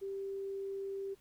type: tone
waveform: sine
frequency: 392 Hz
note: G4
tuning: in tune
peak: -37 dBFS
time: 0.01-1.15 s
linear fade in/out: 20 ms
effects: pink hiss -68 dBFS RMS until 1.2 s